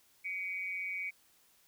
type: tone with amplitude modulation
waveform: sine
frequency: 2261 Hz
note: C#7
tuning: 34 cents sharp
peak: -32 dBFS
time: 0.24-1.11 s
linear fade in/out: 20 ms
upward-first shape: sine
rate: 184 Hz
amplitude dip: 70%
effects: white hiss -67 dBFS RMS until 1.67 s